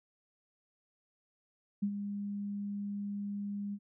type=tone with ADSR envelope; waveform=sine; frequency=202.7 Hz; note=G#3; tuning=42 cents flat; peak=-27 dBFS; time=1.82-3.79 s; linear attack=12 ms; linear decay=70 ms; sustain=-8 dB; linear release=56 ms; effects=none